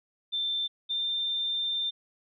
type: tone pair in turn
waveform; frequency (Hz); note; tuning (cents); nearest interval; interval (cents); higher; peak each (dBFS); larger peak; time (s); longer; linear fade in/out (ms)
sine; 3560 / 3589; A7 / A7; +20 / +34; unison; 14; second; -27; neither; 0.32-0.68 / 0.89-1.91; second; 20
effects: none